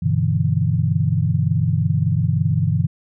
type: chord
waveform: sine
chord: E minor seventh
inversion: first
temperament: equal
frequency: 98 / 123.47 / 146.83 / 164.81 Hz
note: G2 / B2 / D3 / E3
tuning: 0 / 0 / 0 / 0 cents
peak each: -21 dBFS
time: 0.02-2.87 s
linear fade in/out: 10 ms
effects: none